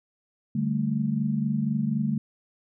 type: chord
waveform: sine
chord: D suspended fourth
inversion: none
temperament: equal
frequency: 146.83 / 196 / 220 Hz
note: D3 / G3 / A3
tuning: 0 / 0 / 0 cents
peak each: -28 / -29 / -26 dBFS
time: 0.55-2.18 s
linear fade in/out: 5 ms
effects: none